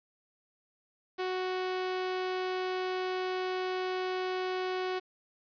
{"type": "tone", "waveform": "sawtooth", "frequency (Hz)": 370, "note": "F#4", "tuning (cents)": 0, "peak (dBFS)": -27, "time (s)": [1.18, 5], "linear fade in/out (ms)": 20, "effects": ["resampled to 11025 Hz", "9-bit"]}